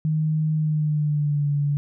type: tone with pitch glide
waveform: sine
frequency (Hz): 155.56 to 144.31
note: D#3 to D3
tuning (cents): 0 to -30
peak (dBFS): -19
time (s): 0.05-1.77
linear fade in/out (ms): 0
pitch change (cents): -130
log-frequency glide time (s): 0.55-1.5
effects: none